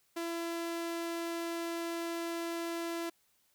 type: tone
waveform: sawtooth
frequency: 336.5 Hz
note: E4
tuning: 36 cents sharp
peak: -31 dBFS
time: 0.16-3.1 s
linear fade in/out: 10 ms
effects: white hiss -72 dBFS RMS until 3.54 s